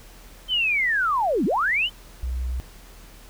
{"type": "linear two-way sweep", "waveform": "sine", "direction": "down then up", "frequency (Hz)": [3136, 169.9, 3136], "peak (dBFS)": -19, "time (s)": [0.48, 1.9], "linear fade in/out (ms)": 50, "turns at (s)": 1.45}
{"type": "tone", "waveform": "sine", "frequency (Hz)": 62.7, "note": "B1", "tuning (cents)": 27, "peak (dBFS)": -24, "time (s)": [2.23, 2.6], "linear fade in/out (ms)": 0}
{"effects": ["added 40 Hz sine -45 dBFS peak until 3.29 s", "pink hiss -49 dBFS RMS until 3.29 s"]}